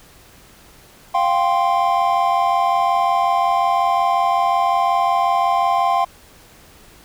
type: chord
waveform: triangle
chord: F suspended second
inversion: none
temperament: equal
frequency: 698.5 / 784 / 1046.5 Hz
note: F5 / G5 / C6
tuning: 0 / 0 / 0 cents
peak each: -17 dBFS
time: 1.14-6.05 s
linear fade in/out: 10 ms
effects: pink hiss -47 dBFS RMS until 7.04 s